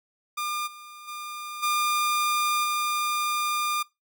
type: tone with level steps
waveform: sawtooth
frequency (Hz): 1204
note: D6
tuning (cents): +43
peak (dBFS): -24 / -39 / -31 / -19 / -21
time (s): 0.37-3.83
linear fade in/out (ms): 10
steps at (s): 0.66 / 1.07 / 1.62 / 2.63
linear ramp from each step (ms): 20
effects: noise-tail reverb RT60 0.2 s tail -21 dB re dry